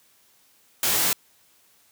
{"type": "noise with comb filter", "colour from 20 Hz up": "white", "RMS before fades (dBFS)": -22, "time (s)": [0.83, 1.13], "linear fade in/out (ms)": 2, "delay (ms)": 20, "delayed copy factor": -1, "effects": ["white hiss -60 dBFS RMS until 1.91 s", "high-pass 60 Hz 12 dB/octave"]}